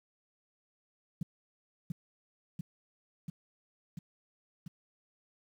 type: tone with echo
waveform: sine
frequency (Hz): 166.7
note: E3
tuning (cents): +20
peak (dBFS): -29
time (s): 1.21-1.23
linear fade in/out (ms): 5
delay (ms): 690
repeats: 5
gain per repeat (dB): -2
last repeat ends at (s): 4.68
effects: tanh soft clip ceiling -25 dBFS + 10-bit